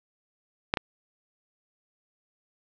clicks, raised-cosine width 0.3 ms, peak -6 / -10 dBFS, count 2, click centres 0.739 / 0.772 s, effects low-pass 5000 Hz 12 dB/octave

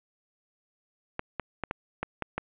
clicks, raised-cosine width 0.5 ms, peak -15 dBFS, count 7, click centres 1.194 / 1.397 / 1.637 / 1.711 / 2.03 / 2.223 / 2.38 s, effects resampled to 8000 Hz + 9-bit

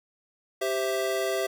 square chord, C major, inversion second, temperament equal, 392 / 523.3 / 659.3 Hz, G4 / C5 / E5, 0 / 0 / 0 cents, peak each -30 / -33 / -30 dBFS, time 0.61-1.47 s, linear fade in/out 10 ms, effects none

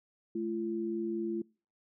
sine tone pair together, 216.4 / 340.7 Hz, A3 / F4, -29 / -43 cents, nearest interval minor sixth, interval 786 cents, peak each -36 / -33 dBFS, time 0.35-1.42 s, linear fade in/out 5 ms, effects noise-tail reverb RT60 0.4 s tail -26 dB re dry

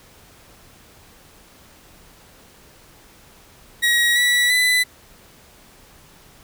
30% pulse tone with pitch steps, 1902 / 1948.7 / 1996.6 Hz, A#6 / B6 / B6, +34 / -24 / +18 cents, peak -12 dBFS, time 3.82-4.84 s, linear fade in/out 20 ms, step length 340 ms, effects pink hiss -49 dBFS RMS until 6.43 s

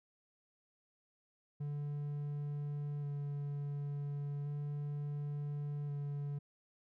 triangle tone with vibrato, 144.6 Hz, D3, 27 cents flat, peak -35 dBFS, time 1.6-6.39 s, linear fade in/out 10 ms, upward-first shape square, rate 0.35 Hz, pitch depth 12 cents each way, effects none

